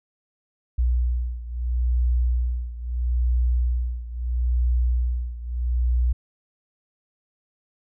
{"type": "beating tone pair", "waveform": "sine", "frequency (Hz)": [60.6, 61.36], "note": ["B1", "B1"], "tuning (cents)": [-32, -11], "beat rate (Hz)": 0.76, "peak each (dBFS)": [-21, -24], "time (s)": [0.78, 6.13], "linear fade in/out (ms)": 10, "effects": ["tanh soft clip ceiling -12 dBFS"]}